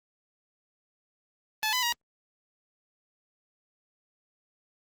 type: tone with pitch steps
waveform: 10% pulse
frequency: 865 / 1003 / 950 Hz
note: A5 / B5 / A#5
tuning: -30 / +26 / +33 cents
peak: -17 dBFS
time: 1.63-1.924 s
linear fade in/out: 0 ms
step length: 98 ms
effects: Opus 32 kbps